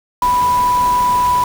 sine tone in noise, 987.8 Hz, B5, in tune, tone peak -11 dBFS, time 0.22-1.44 s, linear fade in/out 2 ms, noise pink, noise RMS -27 dBFS, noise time 0.22-1.44 s, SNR +13 dB, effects none

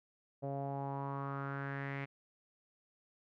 sawtooth tone with low-pass filter sweep, 138.59 Hz, C#3, in tune, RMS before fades -40 dBFS, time 0.42-2.06 s, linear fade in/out 20 ms, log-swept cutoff 610 to 2200 Hz, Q 4.7, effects none

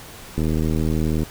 click train, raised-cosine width 3 ms, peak -10 dBFS, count 68, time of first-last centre 0.38-1.232 s, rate 78.6 Hz, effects pink hiss -40 dBFS RMS until 1.3 s

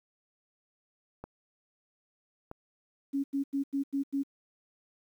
clicks, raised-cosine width 1 ms, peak -27 dBFS, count 2, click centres 1.24 / 2.514 s
sine tone bursts, 277.2 Hz, C#4, in tune, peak -27 dBFS, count 6, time 3.13-4.235 s, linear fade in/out 20 ms, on 110 ms, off 89 ms
effects 10-bit

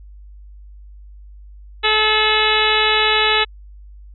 harmonic tone with a mistuned harmonic, 431.6 Hz, A4, 33 cents flat, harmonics 1 / 2 / 3 / 4 / 5 / 6 / 7 / 8 / 9, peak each -22 / -22 / -22 / -22 / -22 / -22 / -22 / -22 / -22 dBFS, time 1.83-3.45 s, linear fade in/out 20 ms, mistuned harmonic 7, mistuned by -34 cents, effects added 50 Hz sine -37 dBFS peak until 4.14 s

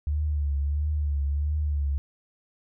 sine tone with vibrato, 73 Hz, D2, 10 cents flat, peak -23 dBFS, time 0.07-1.98 s, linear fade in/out 0 ms, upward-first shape triangle, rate 1.5 Hz, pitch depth 77 cents each way, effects none

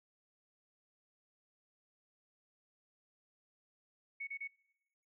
sine tone bursts, 2217 Hz, C#7, in tune, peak -39 dBFS, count 3, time 4.2-4.477 s, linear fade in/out 10 ms, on 73 ms, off 29 ms, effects noise-tail reverb RT60 1.0 s tail -26 dB re dry

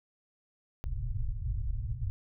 pink low-pass noise, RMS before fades -33 dBFS, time 0.84-2.1 s, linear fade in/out 0 ms, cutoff 130 Hz, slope 96 dB/octave, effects none

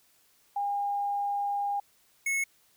sine / square tone pair in turn, 809 / 2190 Hz, G#5 / C#7, -46 / -22 cents, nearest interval octave + perfect fourth, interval 1724 cents, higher second, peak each -27 dBFS, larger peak neither, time 0.56-1.8 / 2.26-2.44 s, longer first, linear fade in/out 5 ms, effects white hiss -65 dBFS RMS until 2.76 s

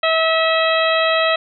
harmonic tone, 647 Hz, E5, 32 cents flat, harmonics 1 / 2 / 3 / 4 / 5 / 6, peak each -17 / -20 / -22 / -23 / -24 / -25 dBFS, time 0.03-1.36 s, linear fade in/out 5 ms, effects none

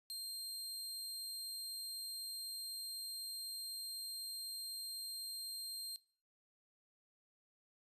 sawtooth tone, 4184 Hz, C8, 1 cent flat, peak -40 dBFS, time 0.1-5.96 s, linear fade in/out 0 ms, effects noise-tail reverb RT60 0.4 s tail -20 dB re dry + resampled to 32000 Hz

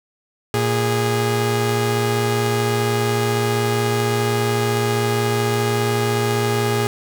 sawtooth tone pair together, 115.7 / 412.1 Hz, A#2 / G#4, -13 / -13 cents, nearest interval octave + minor seventh, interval 2200 cents, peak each -16 dBFS, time 0.54-6.87 s, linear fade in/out 0 ms, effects none

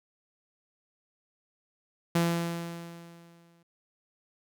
sawtooth tone with exponential decay, 169.5 Hz, E3, 49 cents sharp, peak -18 dBFS, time 2.15-3.63 s, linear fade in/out 5 ms, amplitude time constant 320 ms, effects none

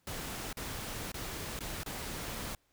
pink noise with dropouts, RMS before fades -40 dBFS, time 0.07-2.55 s, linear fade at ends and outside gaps 2 ms, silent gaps 0.529-0.57 / 1.119-1.142 / 1.591-1.606 / 1.834-1.861 s, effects pink hiss -73 dBFS RMS until 2.72 s

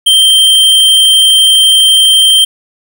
square tone, 3144 Hz, G7, 4 cents sharp, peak -4 dBFS, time 0.06-2.45 s, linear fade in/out 10 ms, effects none

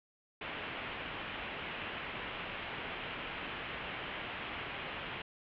white low-pass noise, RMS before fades -42 dBFS, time 0.41-5.22 s, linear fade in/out 5 ms, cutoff 3100 Hz, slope 48 dB/octave, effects none

